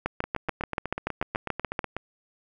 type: two click trains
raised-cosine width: 0.5 ms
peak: -11 / -15 dBFS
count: 13 / 15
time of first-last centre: 0.06-1.792 / 0.24-1.966 s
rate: 6.93 / 8.11 Hz
effects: none